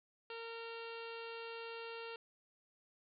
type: harmonic tone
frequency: 459.5 Hz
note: A#4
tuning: 25 cents flat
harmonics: 1 / 2 / 3 / 4 / 5 / 6 / 7 / 8 / 9 / 10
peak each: -47 / -53 / -53 / -59 / -60 / -52 / -59 / -62 / -61 / -63 dBFS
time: 0.3-2.16 s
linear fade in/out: 2 ms
effects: none